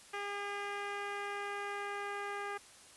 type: tone with low-pass filter sweep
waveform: 10% pulse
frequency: 405.1 Hz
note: G#4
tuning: 43 cents flat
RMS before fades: -40 dBFS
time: 0.13-2.58 s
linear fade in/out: 10 ms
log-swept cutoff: 3000 to 1900 Hz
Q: 0.95
effects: white hiss -57 dBFS RMS until 2.96 s + resampled to 24000 Hz